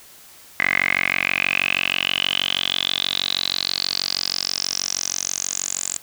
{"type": "tone with band-pass filter sweep", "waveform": "10% pulse", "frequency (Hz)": 46.25, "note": "F#1", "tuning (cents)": 0, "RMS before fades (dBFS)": -23, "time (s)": [0.6, 5.98], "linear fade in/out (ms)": 0, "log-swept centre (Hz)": [2000, 7400], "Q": 8.3, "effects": ["white hiss -46 dBFS RMS until 6.02 s"]}